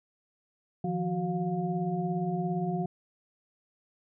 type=tone cluster; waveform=sine; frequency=158.1 / 175.4 / 369.8 / 709 Hz; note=D#3 / F3 / F#4 / F5; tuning=+28 / +8 / -1 / +26 cents; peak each=-36 / -30 / -35 / -35 dBFS; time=0.84-2.86 s; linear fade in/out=5 ms; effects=none